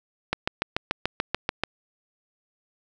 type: click train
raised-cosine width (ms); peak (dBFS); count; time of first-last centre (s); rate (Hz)
0.3; -7; 10; 0.33-1.636; 6.89
effects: none